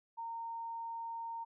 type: tone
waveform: sine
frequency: 920 Hz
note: A#5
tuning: 23 cents flat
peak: -39 dBFS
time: 0.17-1.45 s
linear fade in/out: 20 ms
effects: none